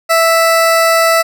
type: tone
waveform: 20% pulse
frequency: 659.3 Hz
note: E5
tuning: in tune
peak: -3 dBFS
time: 0.09-1.23 s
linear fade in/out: 20 ms
effects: none